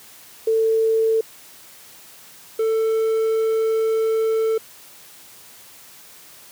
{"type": "tone pair in turn", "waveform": ["sine", "triangle"], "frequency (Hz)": [446, 444.4], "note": ["A4", "A4"], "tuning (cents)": [23, 17], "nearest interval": "unison", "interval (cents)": 6, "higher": "first", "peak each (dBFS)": [-15, -15], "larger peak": "neither", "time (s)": [[0.47, 1.21], [2.59, 4.58]], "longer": "second", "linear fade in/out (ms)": 5, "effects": ["white hiss -45 dBFS RMS until 6.51 s", "high-pass 80 Hz 12 dB/octave"]}